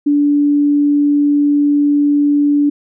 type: tone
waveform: sine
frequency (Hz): 290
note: D4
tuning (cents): -22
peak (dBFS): -9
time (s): 0.06-2.7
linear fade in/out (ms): 10
effects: none